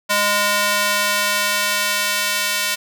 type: tone with high-pass filter sweep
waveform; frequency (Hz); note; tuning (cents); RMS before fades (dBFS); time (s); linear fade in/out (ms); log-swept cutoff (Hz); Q
square; 205.5; G#3; -18; -19; 0.09-2.76; 20; 920 to 2000; 0.71
effects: none